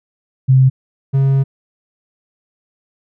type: tone pair in turn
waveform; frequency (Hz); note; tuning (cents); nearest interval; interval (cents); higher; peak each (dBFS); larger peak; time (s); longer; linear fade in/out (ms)
sine / triangle; 131.2 / 136.01; C3 / C#3; +5 / -33; minor second; 62; second; -6 / -8; first; 0.48-0.7 / 1.13-1.44; second; 20
effects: none